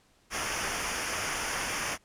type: noise with comb filter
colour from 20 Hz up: pink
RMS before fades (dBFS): -32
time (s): 0.3-1.98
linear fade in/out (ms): 50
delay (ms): 0.25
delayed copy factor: -0.75
effects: pink hiss -65 dBFS RMS until 2.04 s + low-pass 10000 Hz 12 dB/octave